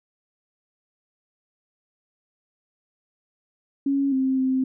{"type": "tone with pitch steps", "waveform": "sine", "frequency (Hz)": [276.9, 263.7, 261.2], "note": ["C#4", "C4", "C4"], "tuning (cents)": [-2, 14, -3], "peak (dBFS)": -19, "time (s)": [3.86, 4.64], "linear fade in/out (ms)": 5, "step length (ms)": 260, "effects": []}